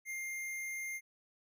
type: tone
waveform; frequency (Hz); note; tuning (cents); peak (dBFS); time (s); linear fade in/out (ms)
square; 2111; C7; +15; -39; 0.05-1.01; 50
effects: none